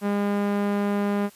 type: tone with low-pass filter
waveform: sawtooth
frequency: 203.1 Hz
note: G#3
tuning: 38 cents flat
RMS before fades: -24 dBFS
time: 0.01-1.3 s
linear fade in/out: 50 ms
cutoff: 1900 Hz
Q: 0.61
effects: white hiss -52 dBFS RMS until 1.35 s + resampled to 32000 Hz